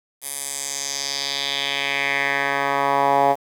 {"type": "tone with band-pass filter sweep", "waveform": "10% pulse", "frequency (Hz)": 139.7, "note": "C#3", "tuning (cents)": 14, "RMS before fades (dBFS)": -22, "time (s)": [0.21, 3.36], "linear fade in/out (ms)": 50, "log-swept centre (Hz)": [11000, 750], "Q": 2.5, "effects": ["7-bit"]}